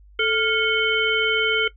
harmonic tone with a mistuned harmonic, 440 Hz, A4, in tune, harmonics 1 / 3 / 5 / 7, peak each -23 / -23 / -23 / -23 dBFS, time 0.19-1.68 s, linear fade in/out 5 ms, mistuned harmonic 3, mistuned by +110 cents, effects noise-tail reverb RT60 0.1 s tail -18 dB re dry + added 50 Hz sine -46 dBFS peak until 1.76 s

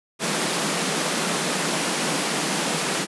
pink high-pass noise, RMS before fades -24 dBFS, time 0.19-3.07 s, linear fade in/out 50 ms, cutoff 150 Hz, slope 96 dB/octave, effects resampled to 24000 Hz

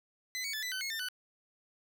20% pulse tone with pitch steps, 2023 / 2240 / 1739 / 1991 / 1519 / 2170 / 1797 / 1495 Hz, B6 / C#7 / A6 / B6 / F#6 / C#7 / A6 / F#6, +41 / +18 / -21 / +14 / +45 / -37 / +36 / +17 cents, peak -30 dBFS, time 0.35-1.086 s, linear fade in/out 0 ms, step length 92 ms, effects none

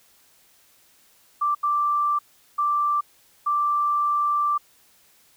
sine tone bursts at uneven times, 1174.7 Hz, D6, in tune, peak -19 dBFS, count 4, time 1.41-1.55 / 1.63-2.19 / 2.58-3.01 / 3.46-4.58 s, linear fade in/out 10 ms, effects white hiss -58 dBFS RMS until 5.36 s

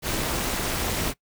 pink noise with amplitude modulation, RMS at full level -23 dBFS, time 0.02-1.14 s, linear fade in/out 50 ms, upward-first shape sine, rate 295 Hz, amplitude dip 85%, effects noise-tail reverb RT60 0.1 s tail -21 dB re dry

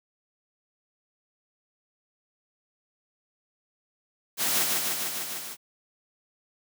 white noise with echo, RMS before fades -26 dBFS, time 4.37-4.67 s, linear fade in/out 50 ms, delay 150 ms, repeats 6, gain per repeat -2 dB, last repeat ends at 5.57 s, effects high-pass 150 Hz 12 dB/octave

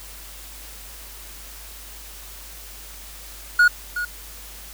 triangle tone with echo, 1447 Hz, F#6, 39 cents flat, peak -9 dBFS, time 3.59-3.68 s, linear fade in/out 5 ms, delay 370 ms, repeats 1, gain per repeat -12 dB, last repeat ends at 4.05 s, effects added 50 Hz sine -42 dBFS peak until 4.73 s + white hiss -41 dBFS RMS until 4.73 s

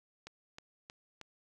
click train, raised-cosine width 0.2 ms, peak -29 dBFS, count 4, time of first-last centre 0.27-1.213 s, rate 3.18 Hz, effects none

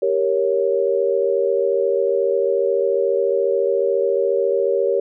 sine chord, G diminished, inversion none, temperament equal, 392 / 466.2 / 554.4 Hz, G4 / Bb4 / Db5, 0 / 0 / 0 cents, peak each -20 dBFS, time 0.02-5 s, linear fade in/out 5 ms, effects none

